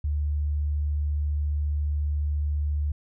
sine tone, 73.8 Hz, D2, 9 cents sharp, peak -23 dBFS, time 0.04-2.92 s, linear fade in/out 5 ms, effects none

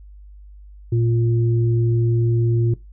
sine tone pair together, 116.13 / 349.1 Hz, A#2 / F4, -6 / -1 cents, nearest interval octave + perfect fifth, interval 1905 cents, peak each -16 / -24 dBFS, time 0.92-2.74 s, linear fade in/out 5 ms, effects noise-tail reverb RT60 0.2 s tail -18 dB re dry + added 50 Hz sine -39 dBFS peak until 2.92 s

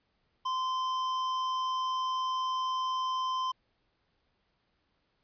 sine tone with hard clipping, 1034 Hz, C6, 21 cents flat, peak -31 dBFS, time 0.45-3.52 s, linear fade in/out 10 ms, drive 11 dB, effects pink hiss -75 dBFS RMS until 5.23 s + resampled to 11025 Hz

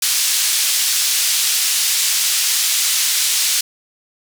pink band-pass noise, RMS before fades -17 dBFS, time 0.02-3.61 s, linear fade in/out 5 ms, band 3900 to 12000 Hz, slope 12 dB/octave, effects none

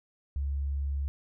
sine tone, 69.9 Hz, C#2, 15 cents sharp, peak -28 dBFS, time 0.36-1.08 s, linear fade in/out 0 ms, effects none

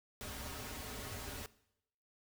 pink noise with comb filter, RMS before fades -45 dBFS, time 0.21-1.46 s, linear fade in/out 0 ms, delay 5.9 ms, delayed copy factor -0.75, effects noise-tail reverb RT60 0.8 s tail -19 dB re dry

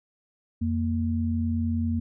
sine tone pair together, 87.31 / 232 Hz, F2 / A#3, 0 / -8 cents, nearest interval octave + perfect fourth, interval 1692 cents, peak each -26 dBFS, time 0.61-2 s, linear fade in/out 10 ms, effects none

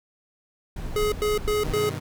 brown noise, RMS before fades -31 dBFS, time 0.76-1.74 s, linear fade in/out 5 ms
square tone bursts, 420.8 Hz, G#4, 23 cents sharp, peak -22 dBFS, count 4, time 0.96-1.894 s, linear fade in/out 2 ms, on 160 ms, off 98 ms
sawtooth chord, G augmented, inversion none, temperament equal with one note detuned, 98 / 126.72 / 155.56 Hz, G2 / B2 / D#3, 0 / +45 / 0 cents, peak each -30 dBFS, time 1.63-2 s, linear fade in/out 20 ms
effects none

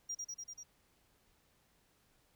triangle tone with echo, 5700 Hz, F8, 34 cents sharp, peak -35 dBFS, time 0.09-0.15 s, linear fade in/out 10 ms, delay 97 ms, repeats 5, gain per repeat -2 dB, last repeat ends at 0.635 s, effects tanh soft clip ceiling -34 dBFS + pink hiss -72 dBFS RMS until 2.35 s

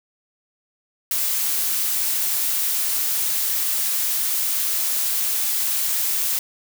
blue noise, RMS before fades -22 dBFS, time 1.11-6.39 s, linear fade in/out 2 ms, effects none

